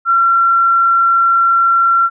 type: tone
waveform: sine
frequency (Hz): 1363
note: F6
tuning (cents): -43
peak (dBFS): -8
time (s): 0.05-2.1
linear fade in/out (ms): 50
effects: none